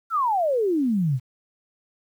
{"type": "exponential sweep", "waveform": "sine", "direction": "down", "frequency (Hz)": [1396.9, 118.6], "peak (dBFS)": -19, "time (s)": [0.1, 1.2], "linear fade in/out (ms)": 50, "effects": ["9-bit"]}